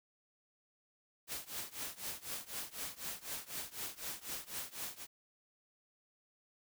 white noise with tremolo, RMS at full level -40 dBFS, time 1.27-5.07 s, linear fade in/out 50 ms, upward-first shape triangle, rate 4 Hz, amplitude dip 95%, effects none

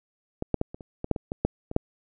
clicks, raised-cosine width 2 ms, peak -15 / -9 / -11 / -24 / -28 / -17 / -8 / -18 / -16 / -8 / -21 / -6 dBFS, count 12, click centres 0.424 / 0.543 / 0.614 / 0.745 / 0.808 / 1.044 / 1.113 / 1.162 / 1.319 / 1.45 / 1.714 / 1.764 s, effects none

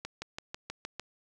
accelerating click train, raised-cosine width 0.2 ms, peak -20 dBFS, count 7, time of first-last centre 0.05-0.996 s, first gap 170 ms, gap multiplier 0.97, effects none

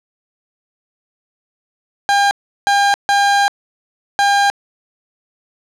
30% pulse tone bursts at uneven times, 804 Hz, G5, 44 cents sharp, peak -8 dBFS, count 4, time 2.09-2.31 / 2.67-2.94 / 3.09-3.48 / 4.19-4.5 s, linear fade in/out 0 ms, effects low-pass 7000 Hz 12 dB/octave

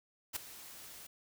white noise with ADSR envelope, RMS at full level -35 dBFS, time 0.33-1.07 s, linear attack 31 ms, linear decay 8 ms, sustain -16 dB, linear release 7 ms, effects none

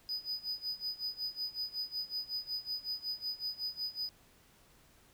triangle tone with tremolo, 4978 Hz, D#8, in tune, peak -32 dBFS, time 0.09-4.09 s, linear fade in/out 0 ms, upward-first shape sine, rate 5.4 Hz, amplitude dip 90%, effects pink hiss -64 dBFS RMS until 5.13 s

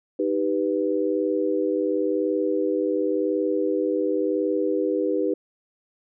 sine chord, Eb augmented, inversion none, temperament equal, 311.1 / 392 / 493.9 Hz, Eb4 / G4 / B4, 0 / 0 / 0 cents, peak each -25 dBFS, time 0.19-5.34 s, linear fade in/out 5 ms, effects none

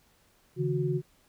sine tone cluster, 140.9 / 161.1 / 365.4 Hz, C#3 / E3 / F#4, +29 / -39 / -22 cents, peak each -29 / -32 / -30 dBFS, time 0.56-1.02 s, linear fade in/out 50 ms, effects pink hiss -65 dBFS RMS until 1.28 s

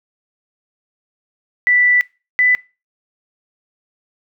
sine tone pair in turn, 1973 / 1993.6 Hz, B6 / B6, -2 / +16 cents, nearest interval unison, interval 18 cents, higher second, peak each -10 dBFS, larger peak neither, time 1.67-2.01 / 2.39-2.55 s, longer first, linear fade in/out 0 ms, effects noise-tail reverb RT60 0.3 s tail -22 dB re dry

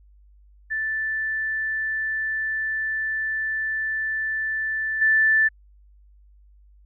sine tone with level steps, 1760 Hz, A6, in tune, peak -23 / -15 dBFS, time 0.7-5.49 s, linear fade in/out 20 ms, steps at 5.01 s, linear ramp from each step 10 ms, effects added 50 Hz sine -50 dBFS peak until 6.85 s

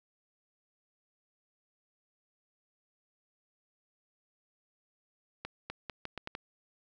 accelerating click train, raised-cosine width 0.3 ms, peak -22 dBFS, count 7, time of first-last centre 5.45-6.351 s, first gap 250 ms, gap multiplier 0.79, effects none

